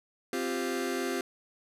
sawtooth chord, C suspended fourth, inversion none, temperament just, 261.6 / 348.8 / 392.4 Hz, C4 / F4 / G4, 0 / -2 / +2 cents, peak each -30 dBFS, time 0.33-1.21 s, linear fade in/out 2 ms, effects resampled to 32000 Hz

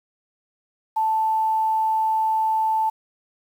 sine tone, 880 Hz, A5, in tune, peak -18 dBFS, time 0.96-2.9 s, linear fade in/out 10 ms, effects 8-bit

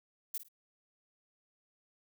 violet noise with echo, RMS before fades -37 dBFS, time 0.34-0.38 s, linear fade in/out 5 ms, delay 53 ms, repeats 2, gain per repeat -12 dB, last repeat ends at 0.486 s, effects none

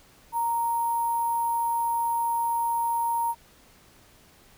sine tone with sample-and-hold, 932.3 Hz, A#5, in tune, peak -23 dBFS, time 0.32-3.35 s, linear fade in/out 50 ms, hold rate 11025 Hz, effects pink hiss -56 dBFS RMS until 4.57 s

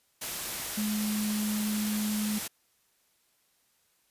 sine tone in noise, 211.5 Hz, G#3, 32 cents sharp, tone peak -28 dBFS, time 0.77-2.39 s, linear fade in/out 10 ms, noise white, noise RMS -35 dBFS, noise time 0.21-2.48 s, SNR +4 dB, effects white hiss -70 dBFS RMS until 4.1 s + resampled to 32000 Hz

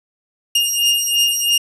sawtooth beating tone pair, 2828 / 2831 Hz, F7 / F7, +21 / +23 cents, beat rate 3 Hz, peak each -14 dBFS, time 0.55-1.58 s, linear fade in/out 5 ms, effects resampled to 32000 Hz

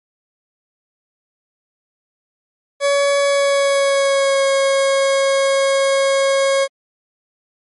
40% pulse tone with pitch glide, 564 to 546 Hz, C#5 to C#5, +30 to -26 cents, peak -12 dBFS, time 2.8-6.68 s, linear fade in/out 50 ms, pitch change -56 cents, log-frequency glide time 3.21-4.46 s, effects MP3 48 kbps

